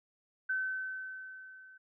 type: tone with level ramp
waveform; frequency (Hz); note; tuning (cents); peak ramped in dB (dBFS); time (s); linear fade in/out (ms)
sine; 1528; G6; -45; -29 to -53; 0.49-1.78; 10
effects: none